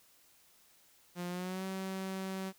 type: tone with pitch glide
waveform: sawtooth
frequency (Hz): 176.7 to 190.48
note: F3 to G3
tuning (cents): +21 to -49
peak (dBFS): -33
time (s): 1.15-2.53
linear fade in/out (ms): 50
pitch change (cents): +130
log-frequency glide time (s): 1.28-1.65
effects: white hiss -65 dBFS RMS until 2.58 s